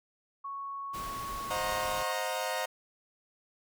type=tone with pitch glide; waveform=sine; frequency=1108 to 1083.3 Hz; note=C#6 to C#6; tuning=-1 to -40 cents; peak=-36 dBFS; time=0.44-2.13 s; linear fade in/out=10 ms; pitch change=-39 cents; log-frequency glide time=1.46-1.61 s
type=noise; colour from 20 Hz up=pink; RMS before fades=-43 dBFS; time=0.93-2.04 s; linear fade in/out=20 ms
type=chord; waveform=sawtooth; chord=C half-diminished seventh; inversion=none; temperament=equal with one note detuned; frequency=523.3 / 622.3 / 725.6 / 932.3 Hz; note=C5 / Eb5 / Gb5 / Bb5; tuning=0 / 0 / -34 / 0 cents; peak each=-33 dBFS; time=1.5-2.66 s; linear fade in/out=10 ms
effects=none